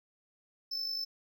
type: tone with amplitude modulation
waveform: triangle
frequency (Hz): 5274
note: E8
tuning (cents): 0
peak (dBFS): -30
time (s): 0.71-1.05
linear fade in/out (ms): 10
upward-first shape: sine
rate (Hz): 50.4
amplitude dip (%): 50
effects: none